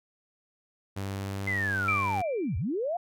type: tone with pitch glide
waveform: sawtooth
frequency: 98 to 98.68 Hz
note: G2 to G2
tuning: 0 to +12 cents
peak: -28 dBFS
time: 0.96-2.22 s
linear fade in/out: 10 ms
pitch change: +12 cents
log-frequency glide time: 1.13-1.81 s
type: linear two-way sweep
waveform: sine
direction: down then up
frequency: 2082 to 68.2 to 728 Hz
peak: -27 dBFS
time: 1.47-2.97 s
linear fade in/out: 5 ms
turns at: 2.57 s
type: tone with exponential decay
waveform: sine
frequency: 2349 Hz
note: D7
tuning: in tune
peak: -23 dBFS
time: 1.88-2.62 s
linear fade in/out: 5 ms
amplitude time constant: 160 ms
effects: none